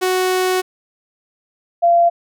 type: tone pair in turn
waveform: sawtooth / sine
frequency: 370 / 686.9 Hz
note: F#4 / F5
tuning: 0 / -29 cents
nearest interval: major seventh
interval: 1071 cents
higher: second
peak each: -11 / -9 dBFS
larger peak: second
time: 0.01-0.62 / 1.82-2.1 s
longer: first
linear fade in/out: 20 ms
effects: none